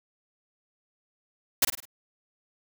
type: noise with echo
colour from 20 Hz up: white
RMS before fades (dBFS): -20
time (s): 1.62-1.65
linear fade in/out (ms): 5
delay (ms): 51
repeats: 4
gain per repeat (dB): -7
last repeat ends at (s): 1.854
effects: none